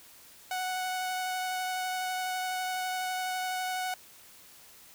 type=tone with vibrato; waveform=sawtooth; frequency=740 Hz; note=F#5; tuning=in tune; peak=-27 dBFS; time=0.51-3.94 s; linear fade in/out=2 ms; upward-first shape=sine; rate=12 Hz; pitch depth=9 cents each way; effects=white hiss -54 dBFS RMS until 4.94 s